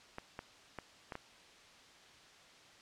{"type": "clicks", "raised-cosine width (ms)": 0.5, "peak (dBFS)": -27, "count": 5, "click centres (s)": [0.184, 0.391, 0.787, 1.122, 1.154], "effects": ["white hiss -59 dBFS RMS until 2.81 s", "low-pass 5000 Hz 12 dB/octave"]}